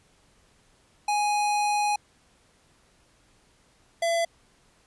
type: tone pair in turn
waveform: square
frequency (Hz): 830.6 / 673.3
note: G#5 / E5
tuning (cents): 0 / +36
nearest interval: major third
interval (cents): 364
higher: first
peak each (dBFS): -23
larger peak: neither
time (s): 1.08-1.96 / 4.02-4.25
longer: first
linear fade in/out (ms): 5
effects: pink hiss -62 dBFS RMS until 4.86 s + resampled to 24000 Hz